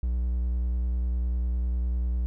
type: tone with vibrato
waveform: triangle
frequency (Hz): 60.7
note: B1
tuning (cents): -29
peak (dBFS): -22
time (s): 0.03-2.26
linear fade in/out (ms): 0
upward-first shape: square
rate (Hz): 10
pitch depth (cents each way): 19
effects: none